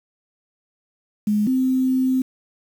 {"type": "tone pair in turn", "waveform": "sine", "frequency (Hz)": [209.5, 259.4], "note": ["G#3", "C4"], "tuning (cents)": [15, -15], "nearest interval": "major third", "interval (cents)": 370, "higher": "second", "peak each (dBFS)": -16, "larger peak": "neither", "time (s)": [[1.27, 1.47], [1.47, 2.22]], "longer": "second", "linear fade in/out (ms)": 5, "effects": ["7-bit"]}